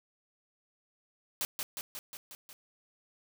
white noise with echo, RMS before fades -33 dBFS, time 1.41-1.45 s, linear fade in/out 0 ms, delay 180 ms, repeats 6, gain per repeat -3 dB, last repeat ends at 2.53 s, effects none

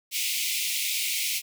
pink high-pass noise, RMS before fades -28 dBFS, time 0.11-1.42 s, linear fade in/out 50 ms, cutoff 2100 Hz, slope 96 dB/octave, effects none

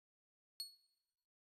40% pulse tone with exponential decay, 4356 Hz, C#8, 31 cents flat, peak -37 dBFS, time 0.6-0.77 s, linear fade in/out 0 ms, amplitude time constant 35 ms, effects noise-tail reverb RT60 0.9 s tail -17 dB re dry + resampled to 32000 Hz

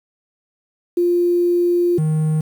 sine / triangle tone pair in turn, 350 / 155.91 Hz, F4 / D#3, +4 / +4 cents, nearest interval octave + major second, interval 1400 cents, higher first, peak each -13 dBFS, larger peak neither, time 0.97-1.98 / 1.98-2.41 s, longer first, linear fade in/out 5 ms, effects 7-bit

